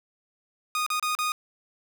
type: tone with dropouts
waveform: sawtooth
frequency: 1236 Hz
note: D#6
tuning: 12 cents flat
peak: -21 dBFS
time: 0.75-1.32 s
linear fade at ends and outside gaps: 1 ms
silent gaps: 0.864-0.902 / 0.997-1.026 / 1.151-1.188 s
effects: none